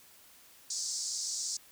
white band-pass noise, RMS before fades -36 dBFS, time 0.7-1.57 s, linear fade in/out 5 ms, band 4600 to 7800 Hz, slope 48 dB/octave, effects white hiss -58 dBFS RMS until 1.71 s

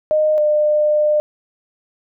sine tone pair in turn, 615 / 602 Hz, D#5 / D5, -20 / +43 cents, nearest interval unison, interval 37 cents, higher first, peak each -12 dBFS, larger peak neither, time 0.11-0.38 / 0.38-1.2 s, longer second, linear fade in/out 0 ms, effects none

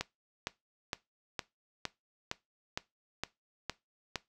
click train, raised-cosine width 0.2 ms, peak -16 dBFS, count 10, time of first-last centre 0.01-4.157 s, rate 2.17 Hz, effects noise-tail reverb RT60 0.2 s tail -19 dB re dry

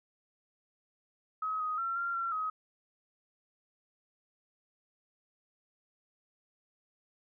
sine tone with pitch steps, 1274 / 1252 / 1350 / 1383 / 1362 / 1266 Hz, D#6 / D#6 / E6 / F6 / F6 / D#6, +41 / +10 / +41 / -17 / -44 / +30 cents, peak -31 dBFS, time 1.42-2.5 s, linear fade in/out 5 ms, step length 180 ms, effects none

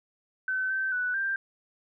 sine tone with pitch steps, 1524 / 1548 / 1485 / 1581 Hz, G6 / G6 / F#6 / G6, -49 / -22 / +6 / +14 cents, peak -26 dBFS, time 0.48-1.36 s, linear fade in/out 2 ms, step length 220 ms, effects none

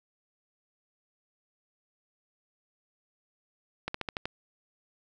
slowing click train, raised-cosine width 0.3 ms, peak -16 dBFS, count 6, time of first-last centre 3.88-4.255 s, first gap 64 ms, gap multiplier 1.08, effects none

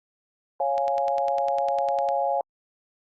sine chord, Db major, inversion none, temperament equal with one note detuned, 552.4 / 698.5 / 830.6 Hz, Db5 / F5 / Ab5, -6 / 0 / 0 cents, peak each -26 dBFS, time 0.6-2.41 s, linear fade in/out 2 ms
click train, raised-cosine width 0.2 ms, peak -21 dBFS, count 14, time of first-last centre 0.78-2.088 s, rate 9.94 Hz
effects Opus 48 kbps

